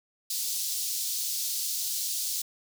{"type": "high-pass noise", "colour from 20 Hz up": "pink", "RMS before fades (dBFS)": -31, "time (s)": [0.3, 2.42], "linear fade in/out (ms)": 5, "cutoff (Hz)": 4300, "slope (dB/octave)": 24, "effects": []}